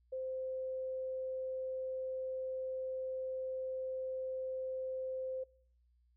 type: tone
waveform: sine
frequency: 520 Hz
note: C5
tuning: 11 cents flat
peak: -37 dBFS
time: 0.12-5.44 s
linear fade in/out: 10 ms
effects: noise-tail reverb RT60 0.6 s tail -24 dB re dry + added 60 Hz sine -68 dBFS peak until 6.16 s